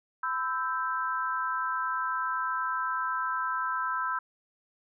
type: chord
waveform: sine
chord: E minor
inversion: second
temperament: equal with one note detuned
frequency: 1008.5 / 1318.5 / 1568 Hz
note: B5 / E6 / G6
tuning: +36 / 0 / 0 cents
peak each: -32 / -31 / -34 dBFS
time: 0.23-4.19 s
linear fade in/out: 5 ms
effects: none